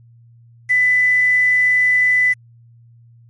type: tone with quantisation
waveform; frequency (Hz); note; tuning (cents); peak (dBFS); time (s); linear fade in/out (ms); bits
sine; 1997; B6; +19; -11; 0.69-2.34; 20; 6
effects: added 117 Hz sine -44 dBFS peak until 3.29 s + MP3 48 kbps